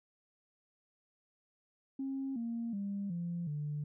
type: tone with pitch steps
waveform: sine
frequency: 270 / 232.3 / 199.95 / 172.07 / 148.07 Hz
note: C#4 / A#3 / G3 / F3 / D3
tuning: -45 / -6 / +35 / -25 / +15 cents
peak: -34 dBFS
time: 1.99-3.84 s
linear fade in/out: 5 ms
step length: 370 ms
effects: tanh soft clip ceiling -30 dBFS